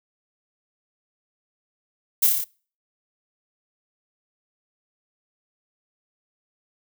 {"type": "noise with echo", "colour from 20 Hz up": "violet", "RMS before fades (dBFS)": -17, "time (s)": [2.22, 2.27], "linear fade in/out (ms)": 10, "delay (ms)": 29, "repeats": 6, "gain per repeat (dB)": -2, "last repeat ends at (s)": 2.444, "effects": ["noise-tail reverb RT60 0.4 s tail -25 dB re dry"]}